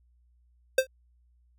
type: tone with exponential decay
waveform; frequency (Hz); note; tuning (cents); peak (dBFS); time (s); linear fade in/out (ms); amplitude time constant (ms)
square; 523.3; C5; 0; -16; 0.78-0.87; 5; 19
effects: added 60 Hz sine -61 dBFS peak until 1.58 s